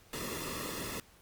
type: noise with comb filter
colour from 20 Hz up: pink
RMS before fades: -39 dBFS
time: 0.13-1 s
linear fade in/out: 2 ms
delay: 1.3 ms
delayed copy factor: -0.7
effects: pink hiss -61 dBFS RMS until 1.21 s + Opus 48 kbps

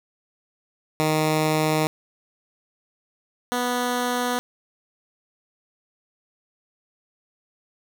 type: tone pair in turn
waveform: 10% pulse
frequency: 155.56 / 246 Hz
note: D#3 / B3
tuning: 0 / -7 cents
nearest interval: minor sixth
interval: 793 cents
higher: second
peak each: -11 / -14 dBFS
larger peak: first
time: 1-1.87 / 3.52-4.39 s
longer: neither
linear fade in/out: 0 ms
effects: none

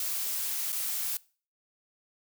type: noise with dropouts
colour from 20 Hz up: blue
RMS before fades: -32 dBFS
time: 0-1.17 s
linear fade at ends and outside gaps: 1 ms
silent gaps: 0.721-0.727 s
effects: noise-tail reverb RT60 0.4 s tail -22 dB re dry

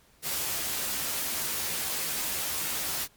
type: noise with comb filter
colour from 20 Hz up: white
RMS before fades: -31 dBFS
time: 0.22-3.08 s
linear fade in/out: 50 ms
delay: 13 ms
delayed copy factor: +0.5
effects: pink hiss -61 dBFS RMS until 3.16 s + MP3 96 kbps

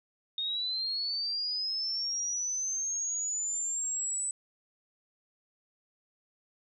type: linear sweep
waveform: sine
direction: up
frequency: 3686 to 8010 Hz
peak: -30 dBFS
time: 0.38-4.31 s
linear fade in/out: 2 ms
effects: none

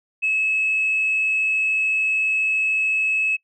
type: tone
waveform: sine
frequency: 2587 Hz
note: E7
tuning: 33 cents flat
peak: -17 dBFS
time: 0.22-3.37 s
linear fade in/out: 20 ms
effects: noise-tail reverb RT60 0.1 s tail -25 dB re dry + tanh soft clip ceiling -13 dBFS

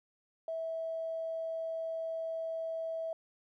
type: tone with tanh clipping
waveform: triangle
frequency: 652 Hz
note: E5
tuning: 19 cents flat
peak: -34 dBFS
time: 0.48-3.13 s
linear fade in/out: 2 ms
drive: 3 dB
effects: none

